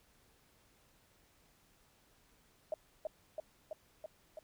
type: tone with echo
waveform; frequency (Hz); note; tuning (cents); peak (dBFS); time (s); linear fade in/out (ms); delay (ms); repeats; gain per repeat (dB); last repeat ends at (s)
sine; 625; D#5; +8; -33; 2.72-2.74; 2; 330; 5; -2; 4.39
effects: pink hiss -69 dBFS RMS until 4.43 s